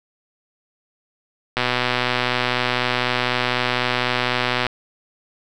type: click train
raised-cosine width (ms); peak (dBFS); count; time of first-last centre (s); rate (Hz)
0.3; -3; 385; 1.57-4.667; 124
effects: none